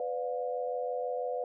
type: tone cluster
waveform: sine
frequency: 498.9 / 585 / 713 Hz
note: B4 / D5 / F5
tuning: +17 / -7 / +36 cents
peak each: -33 / -38 / -37 dBFS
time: 0-1.44 s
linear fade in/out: 2 ms
effects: none